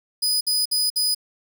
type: tone bursts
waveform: sawtooth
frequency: 4978 Hz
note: D#8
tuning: in tune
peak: -16 dBFS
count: 4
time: 0.22-1.148 s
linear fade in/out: 10 ms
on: 190 ms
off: 56 ms
effects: none